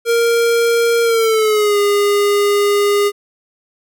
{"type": "tone with pitch glide", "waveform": "square", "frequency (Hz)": [466.2, 408.2], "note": ["A#4", "G#4"], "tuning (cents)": [0, -30], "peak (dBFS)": -12, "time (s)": [0.05, 3.12], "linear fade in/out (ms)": 50, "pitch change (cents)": -230, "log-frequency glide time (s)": [1.03, 1.78], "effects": []}